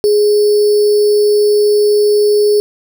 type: tone with sample-and-hold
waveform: sine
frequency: 416.2 Hz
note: G#4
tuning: 4 cents sharp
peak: -7 dBFS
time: 0.04-2.6 s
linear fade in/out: 0 ms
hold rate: 4900 Hz
effects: none